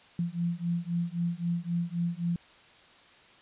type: beating tone pair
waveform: sine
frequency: 169.8 / 173.6 Hz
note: F3 / F3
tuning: -48 / -10 cents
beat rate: 3.8 Hz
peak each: -31 dBFS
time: 0.19-2.36 s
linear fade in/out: 2 ms
effects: white hiss -56 dBFS RMS until 3.41 s + resampled to 8000 Hz